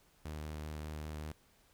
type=tone with vibrato; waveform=sawtooth; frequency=76.5 Hz; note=D#2; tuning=29 cents flat; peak=-37 dBFS; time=0.25-1.32 s; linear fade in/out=5 ms; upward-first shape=sine; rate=5.1 Hz; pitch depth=13 cents each way; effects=pink hiss -68 dBFS RMS until 1.73 s